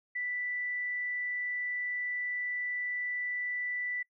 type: tone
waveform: sine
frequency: 1975.5 Hz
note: B6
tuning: in tune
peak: -32 dBFS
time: 0.15-4.03 s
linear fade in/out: 10 ms
effects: noise-tail reverb RT60 0.1 s tail -24 dB re dry